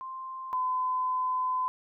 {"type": "tone pair in turn", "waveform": "sine", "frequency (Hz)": [1046.5, 1017.3], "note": ["C6", "C6"], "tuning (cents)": [0, -49], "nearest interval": "unison", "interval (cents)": 49, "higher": "first", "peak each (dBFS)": [-36, -26], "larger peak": "second", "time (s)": [[0.01, 0.53], [0.53, 1.68]], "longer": "second", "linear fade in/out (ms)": 0, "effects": []}